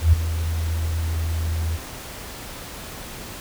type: tone with ADSR envelope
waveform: sine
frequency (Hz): 81.6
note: E2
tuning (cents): -17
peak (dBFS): -8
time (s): 0.01-1.78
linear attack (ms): 120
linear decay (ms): 9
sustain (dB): -13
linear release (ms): 32
effects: pink hiss -36 dBFS RMS until 3.4 s